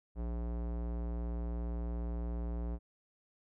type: tone with low-pass filter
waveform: square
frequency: 58.6 Hz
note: A#1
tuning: 10 cents sharp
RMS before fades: -37 dBFS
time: 0.15-2.79 s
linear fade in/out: 50 ms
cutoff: 730 Hz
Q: 0.79
effects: none